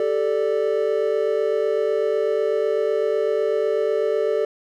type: chord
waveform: triangle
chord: G suspended second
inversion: none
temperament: equal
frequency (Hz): 392 / 440 / 587.3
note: G4 / A4 / D5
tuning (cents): 0 / 0 / 0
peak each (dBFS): -23 / -19 / -22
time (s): 0-4.45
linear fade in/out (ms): 2
effects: none